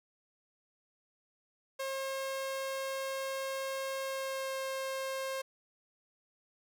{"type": "tone with pitch glide", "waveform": "sawtooth", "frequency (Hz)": [537, 533], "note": ["C5", "C5"], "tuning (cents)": [45, 32], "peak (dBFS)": -31, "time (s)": [1.79, 5.42], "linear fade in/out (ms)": 10, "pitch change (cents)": -13, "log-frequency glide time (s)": [4.04, 4.57], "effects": []}